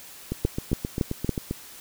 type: two click trains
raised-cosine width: 3 ms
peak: -14 / -9 dBFS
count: 10 / 4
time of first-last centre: 0.32-1.51 / 0.45-1.293 s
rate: 7.56 / 3.56 Hz
effects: white hiss -45 dBFS RMS until 1.8 s